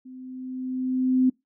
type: tone with level ramp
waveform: sine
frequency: 257 Hz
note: C4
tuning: 31 cents flat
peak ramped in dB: -40 to -15 dBFS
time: 0.05-1.3 s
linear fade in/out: 10 ms
effects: noise-tail reverb RT60 0.2 s tail -25 dB re dry